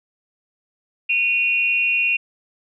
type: tone pair together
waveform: sine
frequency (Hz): 2468 / 2751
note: D#7 / F7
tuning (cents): -15 / -27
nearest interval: major second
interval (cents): 188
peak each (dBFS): -19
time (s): 1.09-2.17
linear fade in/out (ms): 10
effects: none